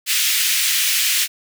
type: high-pass noise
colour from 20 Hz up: pink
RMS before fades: -18 dBFS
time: 0.06-1.28 s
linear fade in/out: 50 ms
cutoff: 2100 Hz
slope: 24 dB/octave
effects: none